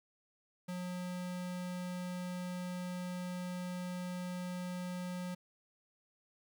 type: tone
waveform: square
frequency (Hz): 180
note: F#3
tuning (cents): -47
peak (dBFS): -39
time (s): 0.68-5.35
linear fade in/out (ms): 10
effects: 13-bit